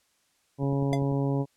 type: harmonic tone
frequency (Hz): 138.7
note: C#3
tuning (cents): +1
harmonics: 1 / 2 / 3 / 4 / 5 / 6 / 7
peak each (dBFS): -26 / -29 / -33 / -36 / -42 / -42 / -42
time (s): 0.58-1.46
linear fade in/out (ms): 50
type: click train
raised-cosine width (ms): 3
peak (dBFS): -26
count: 6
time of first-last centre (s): 0.63-1.12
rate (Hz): 10.2
type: tone with exponential decay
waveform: square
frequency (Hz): 688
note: F5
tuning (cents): -26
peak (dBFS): -24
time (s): 0.93-1.01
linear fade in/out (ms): 0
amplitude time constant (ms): 16
effects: white hiss -69 dBFS RMS until 1.56 s + low-pass 10000 Hz 12 dB/octave